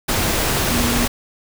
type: tone in noise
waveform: sine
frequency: 240 Hz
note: B3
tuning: 49 cents flat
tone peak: -20 dBFS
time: 0.71-1.06 s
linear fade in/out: 10 ms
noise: pink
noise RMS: -19 dBFS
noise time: 0.08-1.08 s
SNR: -4 dB
effects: none